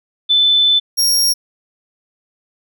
sine / sawtooth tone pair in turn, 3516 / 5581 Hz, A7 / F8, -2 / -2 cents, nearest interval minor sixth, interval 800 cents, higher second, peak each -9 dBFS, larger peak neither, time 0.29-0.8 / 0.97-1.34 s, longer first, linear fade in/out 20 ms, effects none

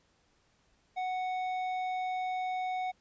sine tone with hard clipping, 740 Hz, F#5, in tune, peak -33 dBFS, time 0.96-2.92 s, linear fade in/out 20 ms, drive 8 dB, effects pink hiss -70 dBFS RMS until 3 s + resampled to 16000 Hz

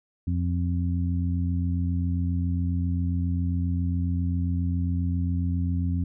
harmonic tone, 87.4 Hz, F2, 2 cents sharp, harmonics 1 / 2 / 3, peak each -24 / -30 / -32 dBFS, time 0.27-6.04 s, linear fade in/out 5 ms, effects none

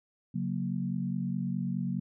sine chord, F# major, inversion second, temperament equal with one note detuned, 138.59 / 183.4 / 233.1 Hz, C#3 / F#3 / A#3, 0 / -15 / 0 cents, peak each -35 / -32 / -35 dBFS, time 0.34-2 s, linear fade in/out 10 ms, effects none

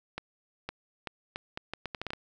accelerating click train, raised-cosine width 0.3 ms, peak -19 dBFS, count 12, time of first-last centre 0.18-2.134 s, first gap 510 ms, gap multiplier 0.75, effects none

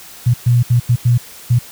sine tone bursts at uneven times, 120.9 Hz, B2, 36 cents flat, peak -8 dBFS, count 6, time 0.26-0.34 / 0.46-0.63 / 0.7-0.8 / 0.89-0.96 / 1.05-1.18 / 1.5-1.59 s, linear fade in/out 10 ms, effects white hiss -37 dBFS RMS until 1.71 s

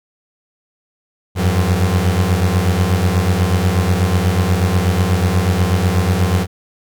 30% pulse beating tone pair, 87 / 95.2 Hz, F2 / F#2, -6 / +50 cents, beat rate 8.2 Hz, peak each -13 dBFS, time 1.35-6.47 s, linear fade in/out 50 ms, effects none

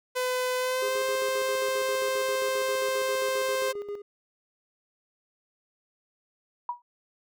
sawtooth tone with pitch glide, 505 to 524 Hz, B4 to C5, +39 to +2 cents, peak -22 dBFS, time 0.15-3.73 s, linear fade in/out 20 ms, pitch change +63 cents, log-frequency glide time 0.57-1.01 s
triangle tone with tremolo, 409.1 Hz, G#4, 26 cents flat, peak -29 dBFS, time 0.82-4.02 s, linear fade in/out 5 ms, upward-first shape square, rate 7.5 Hz, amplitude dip 60%
sine tone with exponential decay, 966 Hz, B5, 39 cents flat, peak -24 dBFS, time 6.69-6.82 s, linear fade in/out 2 ms, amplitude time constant 27 ms
effects none

